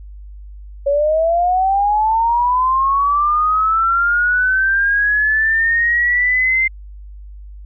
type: linear sweep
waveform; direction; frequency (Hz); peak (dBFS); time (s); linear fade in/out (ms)
sine; up; 554.4 to 2093; -12; 0.86-6.68; 10
effects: added 50 Hz sine -32 dBFS peak until 7.65 s